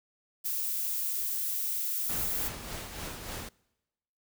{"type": "noise", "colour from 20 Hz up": "violet", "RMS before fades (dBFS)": -32, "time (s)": [0.44, 2.49], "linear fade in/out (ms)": 20}
{"type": "noise with tremolo", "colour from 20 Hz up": "pink", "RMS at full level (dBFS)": -38, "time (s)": [2.09, 3.49], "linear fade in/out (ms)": 5, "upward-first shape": "sine", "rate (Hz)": 3.4, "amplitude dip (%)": 45}
{"effects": ["noise-tail reverb RT60 1.0 s tail -25 dB re dry"]}